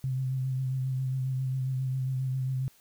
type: tone with vibrato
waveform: sine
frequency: 130.81 Hz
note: C3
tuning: in tune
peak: -27 dBFS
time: 0.04-2.68 s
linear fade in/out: 0 ms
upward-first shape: sine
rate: 7.4 Hz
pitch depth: 27 cents each way
effects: white hiss -61 dBFS RMS until 2.8 s